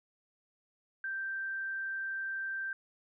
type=tone; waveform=sine; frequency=1568 Hz; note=G6; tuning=in tune; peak=-34 dBFS; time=1.04-2.73 s; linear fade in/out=2 ms; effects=none